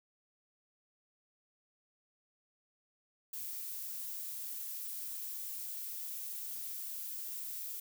violet noise, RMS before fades -42 dBFS, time 3.33-7.8 s, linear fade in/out 5 ms, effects none

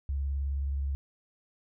sine tone with vibrato, 69.3 Hz, C#2, in tune, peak -28 dBFS, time 0.09-0.95 s, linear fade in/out 0 ms, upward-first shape triangle, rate 19 Hz, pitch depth 58 cents each way, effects none

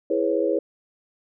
sine chord, C# minor seventh, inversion first, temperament equal with one note detuned, 329.6 / 415.3 / 493.9 / 549.3 Hz, E4 / G#4 / B4 / C#5, 0 / 0 / 0 / -16 cents, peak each -25 dBFS, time 0.1-0.59 s, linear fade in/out 5 ms, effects none

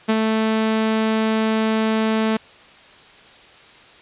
sawtooth tone with ADSR envelope, 220 Hz, A3, in tune, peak -10 dBFS, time 0.08-2.37 s, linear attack 17 ms, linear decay 45 ms, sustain -3 dB, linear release 6 ms, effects white hiss -46 dBFS RMS until 4.01 s + resampled to 8000 Hz

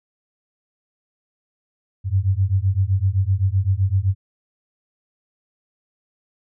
sine beating tone pair, 92.5 / 100.3 Hz, F#2 / G2, 0 / +40 cents, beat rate 7.8 Hz, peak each -19 dBFS, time 2.04-4.15 s, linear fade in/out 50 ms, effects none

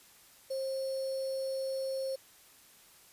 sine tone with sample-and-hold, 533 Hz, C5, 32 cents sharp, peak -32 dBFS, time 0.5-2.16 s, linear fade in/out 10 ms, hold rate 4900 Hz, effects white hiss -59 dBFS RMS until 3.12 s + resampled to 32000 Hz

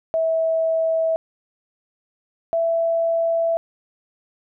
sine tone pair in turn, 650 / 664.4 Hz, E5 / E5, -24 / +13 cents, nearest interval unison, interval 37 cents, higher second, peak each -17 dBFS, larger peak neither, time 0.14-1.16 / 2.53-3.57 s, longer second, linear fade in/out 0 ms, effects none

